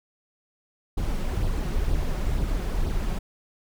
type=noise with flanger; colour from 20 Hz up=brown; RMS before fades=-25 dBFS; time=0.97-3.19 s; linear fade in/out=10 ms; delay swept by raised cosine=0.21 to 5.51 ms; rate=2.1 Hz; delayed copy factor=+0.5; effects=none